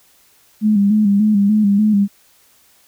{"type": "tone with vibrato", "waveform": "sine", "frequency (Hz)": 206.9, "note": "G#3", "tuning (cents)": -6, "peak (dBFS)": -10, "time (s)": [0.61, 2.08], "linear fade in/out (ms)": 50, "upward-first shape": "square", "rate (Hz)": 3.4, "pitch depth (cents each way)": 55, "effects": ["white hiss -53 dBFS RMS until 2.87 s"]}